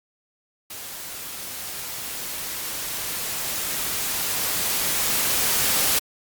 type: noise with level ramp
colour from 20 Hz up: white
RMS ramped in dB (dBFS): -36 to -20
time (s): 0.7-5.99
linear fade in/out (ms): 5
effects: Opus 48 kbps